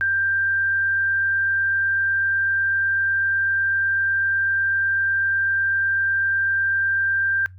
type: tone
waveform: sine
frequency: 1582 Hz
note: G6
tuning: 15 cents sharp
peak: -18 dBFS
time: 0.01-7.46 s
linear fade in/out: 0 ms
effects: noise-tail reverb RT60 0.2 s tail -23 dB re dry + added 92 Hz sine -40 dBFS peak until 7.58 s